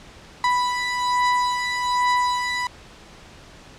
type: beating tone pair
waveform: 35% pulse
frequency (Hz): 987.8 / 989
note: B5 / B5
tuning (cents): 0 / +2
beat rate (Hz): 1.2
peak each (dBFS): -19 / -23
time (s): 0.44-2.67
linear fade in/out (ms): 2
effects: pink hiss -45 dBFS RMS until 3.78 s + low-pass 6000 Hz 12 dB/octave